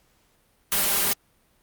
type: noise with comb filter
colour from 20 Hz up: white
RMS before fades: -22 dBFS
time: 0.72-1.13 s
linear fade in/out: 0 ms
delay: 5 ms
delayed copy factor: +0.9
effects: pink hiss -64 dBFS RMS until 1.62 s + Opus 48 kbps